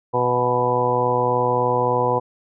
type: harmonic tone with a mistuned harmonic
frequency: 123.47 Hz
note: B2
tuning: in tune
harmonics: 1 / 2 / 3 / 4 / 5 / 6 / 7 / 8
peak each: -27 / -31 / -27 / -21 / -30 / -27 / -25 / -22 dBFS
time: 0.13-2.2 s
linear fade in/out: 20 ms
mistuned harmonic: 5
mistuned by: +27 cents
effects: none